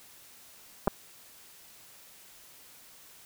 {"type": "clicks", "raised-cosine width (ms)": 1, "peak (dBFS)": -11, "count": 2, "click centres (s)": [0.874, 0.879], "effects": ["white hiss -54 dBFS RMS until 3.25 s"]}